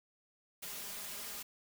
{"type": "noise with comb filter", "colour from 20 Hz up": "white", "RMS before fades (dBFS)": -44, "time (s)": [0.62, 1.43], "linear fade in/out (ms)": 10, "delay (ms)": 4.9, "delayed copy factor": 0.8, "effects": []}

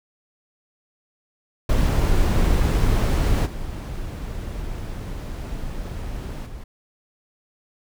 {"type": "noise with level steps", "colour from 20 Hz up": "brown", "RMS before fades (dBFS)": [-18, -30, -36], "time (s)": [1.69, 6.64], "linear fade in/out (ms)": 5, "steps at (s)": [3.45, 6.45], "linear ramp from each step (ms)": 20, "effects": []}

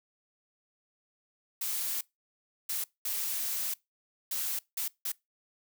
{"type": "noise bursts at uneven times", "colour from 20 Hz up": "blue", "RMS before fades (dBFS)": -33, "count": 6, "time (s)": [[1.61, 2.01], [2.69, 2.84], [3.05, 3.74], [4.31, 4.59], [4.77, 4.88], [5.05, 5.12]], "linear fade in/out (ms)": 5, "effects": ["noise-tail reverb RT60 0.2 s tail -23 dB re dry"]}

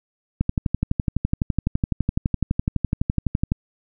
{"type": "click train", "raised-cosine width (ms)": 5, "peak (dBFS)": -7, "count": 38, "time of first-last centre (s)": [0.41, 3.519], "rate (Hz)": 11.9, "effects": []}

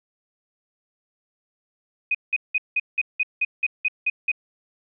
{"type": "tone bursts", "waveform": "sine", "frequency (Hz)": 2500, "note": "D#7", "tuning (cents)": 8, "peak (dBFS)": -18, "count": 11, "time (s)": [2.11, 4.317], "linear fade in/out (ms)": 5, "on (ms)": 37, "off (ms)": 180, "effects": []}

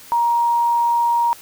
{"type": "tone", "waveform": "sine", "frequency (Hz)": 942, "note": "A#5", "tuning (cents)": 18, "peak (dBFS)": -14, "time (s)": [0.12, 1.33], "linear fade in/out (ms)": 0, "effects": ["white hiss -42 dBFS RMS until 1.41 s"]}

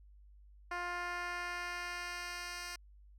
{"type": "tone with band-pass filter sweep", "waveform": "10% pulse", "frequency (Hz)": 352.2, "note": "F4", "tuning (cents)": 15, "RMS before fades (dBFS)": -41, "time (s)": [0.71, 2.76], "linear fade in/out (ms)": 5, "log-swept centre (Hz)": [1200, 4900], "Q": 0.73, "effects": ["added 50 Hz sine -56 dBFS peak until 3.18 s"]}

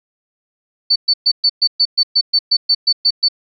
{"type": "tone bursts", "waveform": "sine", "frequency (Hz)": 4503, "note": "C#8", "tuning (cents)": 26, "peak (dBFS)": -9, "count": 14, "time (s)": [0.9, 3.286], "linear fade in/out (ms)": 10, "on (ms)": 59, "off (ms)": 120, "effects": []}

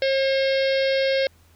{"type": "harmonic tone", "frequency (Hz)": 538, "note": "C5", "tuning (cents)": 48, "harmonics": [1, 3, 4, 5, 6, 7, 8, 9, 10], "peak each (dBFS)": [-19, -31, -30, -36, -34, -35, -35, -37, -39], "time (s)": [0.02, 1.27], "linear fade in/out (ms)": 2, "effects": ["added 84 Hz sine -54 dBFS peak until 1.55 s", "pink hiss -59 dBFS RMS until 1.55 s"]}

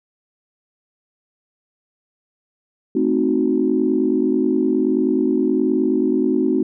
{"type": "chord", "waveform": "sine", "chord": "A diminished seventh", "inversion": "none", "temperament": "equal", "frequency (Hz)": [220, 261.6, 311.1, 370], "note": ["A3", "C4", "Eb4", "Gb4"], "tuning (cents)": [0, 0, 0, 0], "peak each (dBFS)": [-23, -19, -20, -20], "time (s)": [2.95, 6.63], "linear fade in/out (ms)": 5, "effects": ["tanh soft clip ceiling -4 dBFS"]}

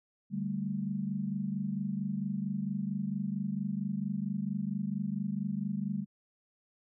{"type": "chord", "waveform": "sine", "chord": "D suspended fourth", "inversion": "none", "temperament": "just", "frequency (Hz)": [146.83, 195.78, 220.2], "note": ["D3", "G3", "A3"], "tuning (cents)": [0, -2, 2], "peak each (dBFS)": [-39, -33, -37], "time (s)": [0.3, 6.06], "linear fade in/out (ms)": 50, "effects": []}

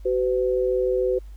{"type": "tone pair together", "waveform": "sine", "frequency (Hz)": [378.3, 505], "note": ["F#4", "B4"], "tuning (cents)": [38, 39], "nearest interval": "perfect fourth", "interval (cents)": 501, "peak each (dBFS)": -22, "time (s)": [0.05, 1.19], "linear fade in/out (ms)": 10, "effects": ["added 50 Hz sine -37 dBFS peak until 1.36 s", "pink hiss -61 dBFS RMS until 1.36 s"]}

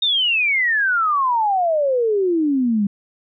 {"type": "exponential sweep", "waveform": "sine", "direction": "down", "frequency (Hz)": [3729, 196], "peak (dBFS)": -15, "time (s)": [0.02, 2.87], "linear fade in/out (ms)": 5, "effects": []}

